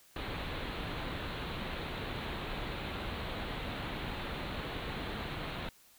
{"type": "low-pass noise", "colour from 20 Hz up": "pink", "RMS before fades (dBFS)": -39, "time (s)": [0.16, 5.69], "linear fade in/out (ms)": 2, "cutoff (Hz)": 4200, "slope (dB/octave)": 96, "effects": ["white hiss -62 dBFS RMS until 5.98 s"]}